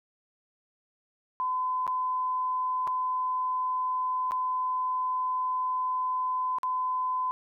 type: tone with dropouts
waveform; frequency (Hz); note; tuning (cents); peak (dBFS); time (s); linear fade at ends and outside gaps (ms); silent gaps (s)
sine; 1016; B5; +49; -26; 1.4-7.31; 0; 1.867-1.877 / 2.872-2.876 / 4.31-4.319 / 6.585-6.632
effects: none